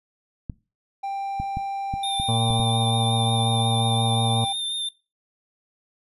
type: clicks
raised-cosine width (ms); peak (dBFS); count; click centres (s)
5; -17; 7; 0.498 / 1.4 / 1.571 / 1.939 / 2.199 / 2.506 / 2.599
type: tone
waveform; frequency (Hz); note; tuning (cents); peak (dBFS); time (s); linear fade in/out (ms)
triangle; 789; G5; +11; -24; 1.03-4.53; 10
type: tone with vibrato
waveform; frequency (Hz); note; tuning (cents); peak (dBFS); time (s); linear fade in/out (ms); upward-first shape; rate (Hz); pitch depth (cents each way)
square; 3609; A7; +43; -26; 2.03-4.89; 5; triangle; 5.6; 28
type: harmonic tone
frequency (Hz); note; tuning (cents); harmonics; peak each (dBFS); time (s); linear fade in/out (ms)
114.9; A#2; -25; 1 / 2 / 4 / 5 / 6 / 7 / 8 / 9 / 10; -22 / -28 / -34 / -36 / -38 / -39 / -40 / -41 / -42; 2.28-4.45; 10
effects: noise-tail reverb RT60 0.3 s tail -21 dB re dry + resampled to 32000 Hz